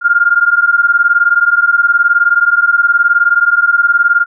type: beating tone pair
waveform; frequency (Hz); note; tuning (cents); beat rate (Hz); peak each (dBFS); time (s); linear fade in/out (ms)
sine; 1396.9 / 1415.9; F6 / F6; 0 / +23; 19; -10; 0.01-4.26; 50
effects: none